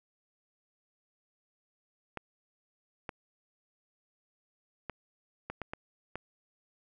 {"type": "clicks", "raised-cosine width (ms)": 0.5, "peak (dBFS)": -22, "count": 7, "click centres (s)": [2.173, 3.092, 4.897, 5.5, 5.617, 5.735, 6.156], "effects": []}